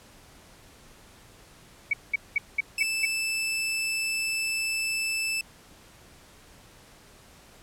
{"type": "tone bursts", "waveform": "sine", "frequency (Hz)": 2261, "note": "C#7", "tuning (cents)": 34, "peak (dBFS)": -20, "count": 6, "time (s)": [1.91, 3.054], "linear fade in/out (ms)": 5, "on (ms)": 24, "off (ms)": 200}
{"type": "tone", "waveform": "sawtooth", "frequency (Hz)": 2637, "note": "E7", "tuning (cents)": 0, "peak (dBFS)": -23, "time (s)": [2.78, 5.41], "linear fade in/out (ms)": 2}
{"effects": ["pink hiss -53 dBFS RMS until 7.62 s", "low-pass 12000 Hz 12 dB/octave"]}